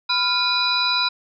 sine tone cluster, 995 / 1395 / 2452 / 3960 / 4944 Hz, B5 / F6 / D#7 / B7 / D#8, +13 / -2 / -26 / +4 / -12 cents, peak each -25 / -26 / -27 / -20 / -28 dBFS, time 0.09-1.09 s, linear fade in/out 10 ms, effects none

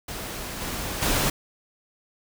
pink noise with level steps, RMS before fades -34 / -31 / -23 dBFS, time 0.08-1.3 s, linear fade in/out 5 ms, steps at 0.6 / 1.01 s, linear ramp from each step 20 ms, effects none

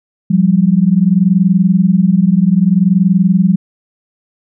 sine tone pair together, 175.39 / 196 Hz, F3 / G3, +8 / 0 cents, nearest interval major second, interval 192 cents, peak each -10 dBFS, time 0.3-3.56 s, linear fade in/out 10 ms, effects none

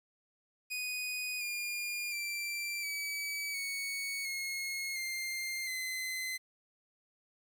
sawtooth tone with pitch steps, 2485 / 2417 / 2351 / 2287 / 2224 / 2163 / 2104 / 2047 Hz, D#7 / D7 / D7 / D7 / C#7 / C#7 / C7 / C7, -3 / +49 / +1 / -47 / +5 / -43 / +9 / -38 cents, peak -32 dBFS, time 0.7-6.38 s, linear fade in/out 20 ms, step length 710 ms, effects 11-bit

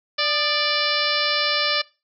harmonic tone with a mistuned harmonic, 587.3 Hz, D5, in tune, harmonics 1 / 2 / 3 / 4 / 5 / 6 / 7 / 8 / 9, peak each -28 / -28 / -28 / -28 / -28 / -28 / -28 / -28 / -28 dBFS, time 0.18-1.82 s, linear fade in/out 10 ms, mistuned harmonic 2, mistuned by +53 cents, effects noise-tail reverb RT60 0.3 s tail -22 dB re dry

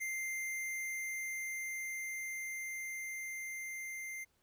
square tone with level ramp, 2093 Hz, C7, in tune, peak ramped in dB -37 to -42 dBFS, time 0-4.25 s, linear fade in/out 20 ms, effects pink hiss -75 dBFS RMS until 4.42 s

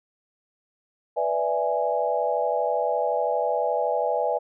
sine chord, E dominant seventh, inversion second, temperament equal, 493.9 / 587.3 / 659.3 / 830.6 Hz, B4 / D5 / E5 / G#5, 0 / 0 / 0 / 0 cents, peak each -27 dBFS, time 1.16-4.39 s, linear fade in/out 20 ms, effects none

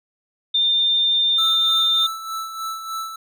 sine tone, 3606 Hz, A7, 42 cents sharp, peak -15 dBFS, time 0.54-2.07 s, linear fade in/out 10 ms
square tone with tremolo, 1318.5 Hz, E6, in tune, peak -25 dBFS, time 1.38-3.16 s, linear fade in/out 5 ms, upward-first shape sine, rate 3.3 Hz, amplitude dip 55%
effects none

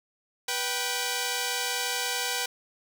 5% pulse tone pair together, 490 / 777.8 Hz, B4 / G5, -14 / -14 cents, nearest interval minor sixth, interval 800 cents, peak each -19 / -18 dBFS, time 0.48-2.46 s, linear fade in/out 5 ms, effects none

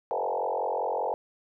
sine tone with frequency modulation, 676 Hz, E5, 43 cents sharp, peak -26 dBFS, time 0.11-1.14 s, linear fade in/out 0 ms, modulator 45.1 Hz, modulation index 5.2, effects none

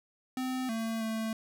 square tone with pitch steps, 257.1 / 224.9 / 222.1 Hz, C4 / A3 / A3, -30 / +38 / +16 cents, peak -32 dBFS, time 0.37-1.33 s, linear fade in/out 2 ms, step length 320 ms, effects none

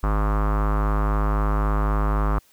square tone with low-pass filter, 51.9 Hz, G#1, in tune, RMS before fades -21 dBFS, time 0.03-2.39 s, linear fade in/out 5 ms, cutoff 1200 Hz, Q 4.4, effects white hiss -58 dBFS RMS until 2.52 s

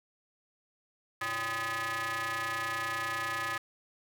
sawtooth ring-modulated tone, 230 Hz, A#3, 23 cents flat, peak -25 dBFS, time 1.21-3.58 s, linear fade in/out 5 ms, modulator 1480 Hz, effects none

